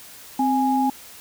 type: tone pair together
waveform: sine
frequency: 261.6 / 829.9 Hz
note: C4 / G#5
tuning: 0 / -1 cents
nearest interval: octave + minor sixth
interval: 1999 cents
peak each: -20 dBFS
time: 0.39-0.9 s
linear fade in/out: 5 ms
effects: white hiss -43 dBFS RMS until 1.2 s